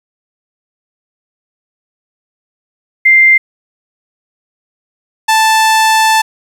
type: tone pair in turn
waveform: sine / sawtooth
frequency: 2093 / 880 Hz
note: C7 / A5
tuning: 0 / 0 cents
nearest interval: octave + minor third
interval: 1500 cents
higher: first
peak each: -3 dBFS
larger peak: neither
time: 3.05-3.38 / 5.28-6.22 s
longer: second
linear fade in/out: 10 ms
effects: low-pass 12000 Hz 12 dB/octave + 7-bit